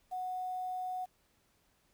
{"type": "tone with quantisation", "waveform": "sine", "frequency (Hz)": 737, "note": "F#5", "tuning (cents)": -7, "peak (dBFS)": -35, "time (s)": [0.11, 1.06], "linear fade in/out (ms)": 20, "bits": 10, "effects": ["pink hiss -72 dBFS RMS until 1.93 s"]}